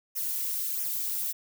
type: noise with flanger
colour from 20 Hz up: violet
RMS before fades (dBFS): -31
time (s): 0.15-1.33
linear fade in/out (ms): 20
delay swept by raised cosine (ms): 0.23 to 3.43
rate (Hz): 1.5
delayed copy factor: -0.85
effects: none